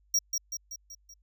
square tone with echo, 5660 Hz, F8, 22 cents sharp, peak -23 dBFS, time 0.14-0.19 s, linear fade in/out 5 ms, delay 190 ms, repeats 5, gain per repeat -5 dB, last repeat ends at 1.14 s, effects added 50 Hz sine -63 dBFS peak until 1.22 s

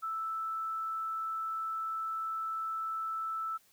sine tone, 1318.5 Hz, E6, in tune, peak -33 dBFS, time 0.02-3.58 s, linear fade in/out 20 ms, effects white hiss -66 dBFS RMS until 3.72 s

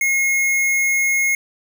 square tone, 2160 Hz, C#7, 45 cents flat, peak -16 dBFS, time 0.01-1.35 s, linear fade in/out 2 ms, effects none

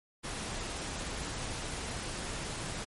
pink noise, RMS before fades -38 dBFS, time 0.23-2.85 s, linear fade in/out 20 ms, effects MP3 48 kbps

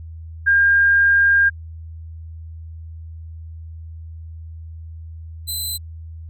sine / 15% pulse tone pair in turn, 1608 / 4037 Hz, G6 / B7, +44 / +37 cents, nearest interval octave + major third, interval 1593 cents, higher second, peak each -11 / -17 dBFS, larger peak first, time 0.46-1.5 / 5.47-5.78 s, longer first, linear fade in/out 20 ms, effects added 81 Hz sine -32 dBFS peak until 6.29 s

